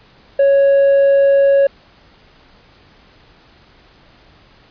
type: tone with hard clipping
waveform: triangle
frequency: 554.4 Hz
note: C#5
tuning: in tune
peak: -7 dBFS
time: 0.39-1.67 s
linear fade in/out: 5 ms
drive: 1 dB
effects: pink hiss -48 dBFS RMS until 4.7 s + resampled to 11025 Hz